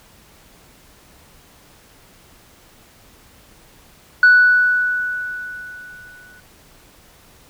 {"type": "tone with exponential decay", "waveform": "sine", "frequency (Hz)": 1480, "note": "F#6", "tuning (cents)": 0, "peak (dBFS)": -4, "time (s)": [4.23, 6.4], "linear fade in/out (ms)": 2, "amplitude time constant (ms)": 470, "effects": ["tanh soft clip ceiling -4 dBFS", "pink hiss -49 dBFS RMS until 7.49 s"]}